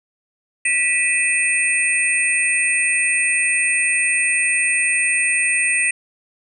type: tone cluster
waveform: sine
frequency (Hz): 1958 / 2458 / 2618 / 8730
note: B6 / D#7 / E7 / C#9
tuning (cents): -15 / -22 / -13 / -28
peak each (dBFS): -21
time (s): 0.65-5.91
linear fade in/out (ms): 5
effects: none

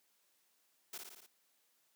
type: noise with echo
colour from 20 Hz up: white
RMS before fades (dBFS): -45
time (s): 0.93-0.98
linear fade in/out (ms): 5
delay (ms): 57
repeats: 5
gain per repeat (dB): -3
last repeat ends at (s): 1.265
effects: white hiss -75 dBFS RMS until 1.95 s + high-pass 200 Hz 12 dB/octave

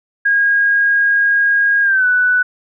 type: tone with pitch glide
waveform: sine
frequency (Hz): 1633 to 1488.8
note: G#6 to F#6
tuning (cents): -30 to +10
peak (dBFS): -10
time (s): 0.25-2.43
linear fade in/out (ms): 10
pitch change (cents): -160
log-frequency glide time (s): 1.83-2.06
effects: none

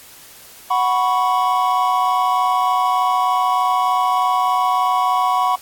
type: chord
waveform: triangle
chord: F# suspended fourth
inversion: none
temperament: just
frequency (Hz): 740 / 986.7 / 1110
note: F#5 / B5 / C#6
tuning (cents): 0 / -2 / +2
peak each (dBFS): -17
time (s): 0.7-5.56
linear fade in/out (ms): 10
effects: white hiss -42 dBFS RMS until 5.61 s + AAC 64 kbps

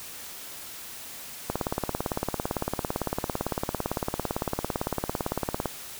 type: click train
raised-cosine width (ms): 1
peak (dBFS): -12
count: 75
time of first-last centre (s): 1.5-5.657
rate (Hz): 17.8
effects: white hiss -41 dBFS RMS until 5.99 s

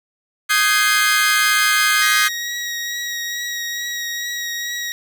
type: chord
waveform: sawtooth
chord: Ab major seventh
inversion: second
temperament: equal with one note detuned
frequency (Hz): 1244.5 / 1542.8 / 1661.2 / 2093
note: Eb6 / G6 / Ab6 / C7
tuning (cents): 0 / -28 / 0 / 0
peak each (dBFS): -16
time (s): 0.49-2.29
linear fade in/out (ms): 20
type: tone with vibrato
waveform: 20% pulse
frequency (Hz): 1900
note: A#6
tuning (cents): +33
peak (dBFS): -18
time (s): 2.02-4.92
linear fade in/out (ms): 0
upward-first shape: triangle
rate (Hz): 2.3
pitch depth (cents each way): 16
effects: none

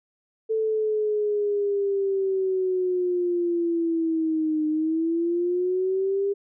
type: linear two-way sweep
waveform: sine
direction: down then up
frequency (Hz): 443.3 to 306.2 to 402.8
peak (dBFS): -21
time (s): 0.49-6.34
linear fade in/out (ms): 20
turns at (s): 4.67
effects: none

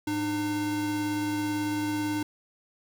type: tone pair together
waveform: square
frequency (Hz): 106.7 / 302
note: G#2 / D4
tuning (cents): +47 / +48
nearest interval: octave + tritone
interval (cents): 1801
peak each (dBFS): -38 / -28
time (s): 0.07-2.23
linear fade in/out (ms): 5
effects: none

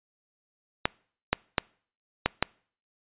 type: clicks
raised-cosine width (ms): 0.3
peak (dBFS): -5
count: 5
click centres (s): 0.855 / 1.33 / 1.582 / 2.26 / 2.426
effects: noise-tail reverb RT60 0.5 s tail -26 dB re dry + resampled to 8000 Hz

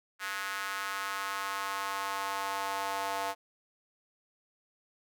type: tone with high-pass filter sweep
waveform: square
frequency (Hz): 98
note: G2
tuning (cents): 0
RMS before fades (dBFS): -35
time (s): 0.19-3.35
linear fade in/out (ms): 50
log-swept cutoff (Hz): 1500 to 770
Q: 2.5
effects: none

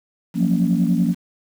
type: chord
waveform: sine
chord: Gb major seventh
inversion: third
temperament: equal with one note detuned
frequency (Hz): 174.61 / 185 / 230.7 / 277.2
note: F3 / Gb3 / Bb3 / Db4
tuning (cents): 0 / 0 / -18 / 0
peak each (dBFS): -18 / -21 / -20 / -23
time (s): 0.34-1.15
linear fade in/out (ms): 50
effects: tanh soft clip ceiling -7 dBFS + 7-bit

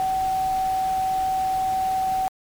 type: tone in noise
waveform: sine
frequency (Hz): 758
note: F#5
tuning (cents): +42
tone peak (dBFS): -20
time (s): 0-2.28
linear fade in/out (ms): 0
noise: pink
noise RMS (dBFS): -38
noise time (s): 0-2.28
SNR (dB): +15
effects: MP3 96 kbps

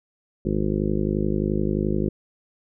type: harmonic tone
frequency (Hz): 51.5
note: G#1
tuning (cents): -14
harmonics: 1 / 2 / 3 / 4 / 5 / 6 / 7 / 8 / 9 / 10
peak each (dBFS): -29 / -32 / -28 / -26 / -35 / -30 / -27 / -34 / -36 / -37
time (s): 0.45-2.09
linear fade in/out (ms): 5
effects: none

